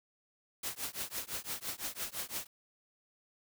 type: noise with tremolo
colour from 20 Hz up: white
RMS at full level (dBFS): -36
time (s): 0.63-2.47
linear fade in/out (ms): 5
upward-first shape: triangle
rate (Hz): 5.9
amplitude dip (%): 100
effects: none